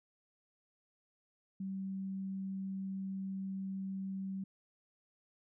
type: tone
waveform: sine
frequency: 192.4 Hz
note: G3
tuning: 32 cents flat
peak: -37 dBFS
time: 1.6-4.44 s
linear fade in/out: 5 ms
effects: none